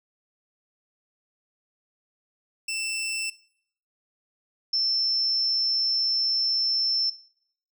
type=tone pair in turn; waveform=20% pulse / sine; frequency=2669 / 5338 Hz; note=E7 / E8; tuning=+21 / +21 cents; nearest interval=octave; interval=1200 cents; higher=second; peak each=-23 / -21 dBFS; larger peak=second; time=2.68-3.3 / 4.73-7.1 s; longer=second; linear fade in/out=5 ms; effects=noise-tail reverb RT60 0.7 s tail -22 dB re dry